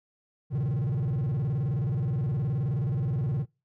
triangle tone with vibrato, 132.7 Hz, C3, 25 cents sharp, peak -23 dBFS, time 0.5-3.46 s, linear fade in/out 50 ms, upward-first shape square, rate 19 Hz, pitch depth 250 cents each way, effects noise-tail reverb RT60 0.3 s tail -26 dB re dry

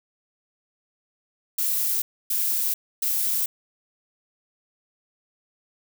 violet noise bursts, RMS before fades -24 dBFS, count 3, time 1.58-3.46 s, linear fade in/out 5 ms, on 440 ms, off 280 ms, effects none

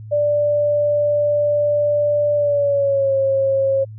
sine tone with pitch glide, 587.3 to 541.7 Hz, D5 to C#5, 0 to -40 cents, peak -14 dBFS, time 0.11-3.85 s, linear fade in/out 20 ms, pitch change -140 cents, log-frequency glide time 2.35-3.15 s, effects added 108 Hz sine -32 dBFS peak until 3.98 s

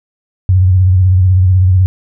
sine tone with vibrato, 92.5 Hz, F#2, in tune, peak -5 dBFS, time 0.49-1.86 s, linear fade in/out 0 ms, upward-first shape triangle, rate 16 Hz, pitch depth 78 cents each way, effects none

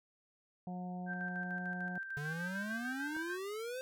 harmonic tone, 180.5 Hz, F#3, 43 cents flat, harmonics 1 / 2 / 3 / 4 / 5, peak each -40 / -55 / -55 / -47 / -59 dBFS, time 0.67-1.98 s, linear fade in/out 2 ms
sine tone with tremolo, 1568 Hz, G6, in tune, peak -38 dBFS, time 1.06-3.38 s, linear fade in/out 50 ms, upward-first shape square, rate 6.7 Hz, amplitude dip 45%
square exponential sweep, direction up, 142.6 to 526 Hz, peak -40 dBFS, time 2.17-3.81 s, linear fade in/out 0 ms
click, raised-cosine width 1 ms, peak -38 dBFS, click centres 3.166 s
effects none

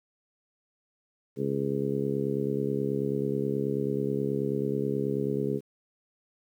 harmonic tone, 69.3 Hz, C#2, in tune, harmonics 2 / 3 / 4 / 5 / 6 / 7, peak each -33 / -33 / -34 / -36 / -30 / -38 dBFS, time 1.36-5.61 s, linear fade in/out 50 ms, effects 10-bit

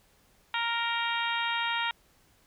harmonic tone with a mistuned harmonic, 466.2 Hz, A#4, in tune, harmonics 2 / 3 / 4 / 5 / 6 / 7 / 8, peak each -32 / -34 / -35 / -36 / -37 / -37 / -38 dBFS, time 0.54-1.91 s, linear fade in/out 2 ms, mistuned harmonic 7, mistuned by -18 cents, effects pink hiss -64 dBFS RMS until 2.46 s

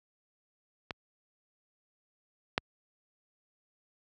clicks, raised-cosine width 0.3 ms, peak -19 / -10 dBFS, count 2, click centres 0.908 / 2.579 s, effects high-pass 60 Hz 12 dB/octave

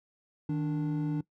triangle tone pair together, 155.56 / 293.7 Hz, D#3 / D4, 0 / 0 cents, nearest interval major seventh, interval 1100 cents, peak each -28 / -29 dBFS, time 0.49-1.21 s, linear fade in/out 5 ms, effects noise-tail reverb RT60 0.1 s tail -20 dB re dry + tanh soft clip ceiling -18 dBFS

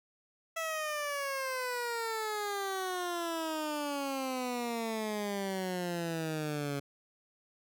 15% pulse exponential sweep, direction down, 659.3 to 139.6 Hz, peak -27 dBFS, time 0.56-6.8 s, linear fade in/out 10 ms, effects none

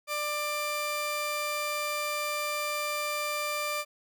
sawtooth tone pair together, 593.5 / 1187 Hz, D5 / D6, +18 / +18 cents, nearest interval octave, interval 1200 cents, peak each -30 / -26 dBFS, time 0.07-3.85 s, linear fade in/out 50 ms, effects none

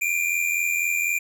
square tone pair together, 2349 / 2433 Hz, D7 / D#7, 0 / -39 cents, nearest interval minor second, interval 61 cents, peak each -25 dBFS, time 0.01-1.19 s, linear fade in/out 10 ms, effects none

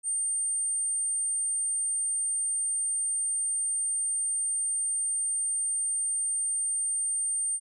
sine tone, 8790 Hz, C#9, 16 cents flat, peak -26 dBFS, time 0.03-7.6 s, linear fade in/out 50 ms, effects none

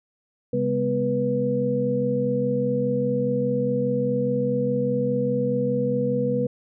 sine tone cluster, 134.5 / 201.6 / 246.5 / 488.8 Hz, C3 / G3 / B3 / B4, +48 / +49 / -3 / -18 cents, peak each -28 / -28 / -27 / -23 dBFS, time 0.53-6.47 s, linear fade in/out 5 ms, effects none

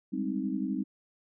sine chord, Ab major seventh, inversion third, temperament equal, 196 / 207.7 / 261.6 / 311.1 Hz, G3 / Ab3 / C4 / Eb4, 0 / 0 / 0 / 0 cents, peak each -34 / -37 / -33 / -35 dBFS, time 0.12-0.84 s, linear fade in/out 20 ms, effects none

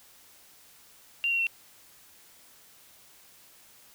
sine tone with pitch steps, 2772 / 2742 / 2712 Hz, F7 / F7 / E7, -14 / -32 / +49 cents, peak -24 dBFS, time 1.24-1.468 s, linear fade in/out 0 ms, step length 76 ms, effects white hiss -56 dBFS RMS until 3.94 s

